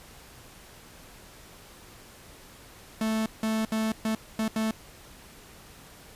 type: tone bursts at uneven times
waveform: 45% pulse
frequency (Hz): 220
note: A3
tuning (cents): 0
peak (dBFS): -25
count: 6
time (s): 3.01-3.26 / 3.43-3.65 / 3.72-3.92 / 4.05-4.15 / 4.39-4.48 / 4.56-4.71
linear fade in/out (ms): 2
effects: pink hiss -50 dBFS RMS until 6.15 s + resampled to 32000 Hz